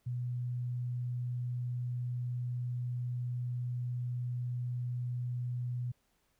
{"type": "tone", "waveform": "sine", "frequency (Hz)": 122.9, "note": "B2", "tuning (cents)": -8, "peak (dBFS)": -33, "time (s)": [0.06, 5.92], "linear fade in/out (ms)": 10, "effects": ["pink hiss -75 dBFS RMS until 6.39 s"]}